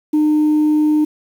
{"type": "tone", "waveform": "sine", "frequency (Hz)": 303.8, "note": "D#4", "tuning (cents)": -41, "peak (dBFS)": -9, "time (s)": [0.13, 1.05], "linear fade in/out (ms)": 10, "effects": ["tanh soft clip ceiling -9 dBFS", "7-bit"]}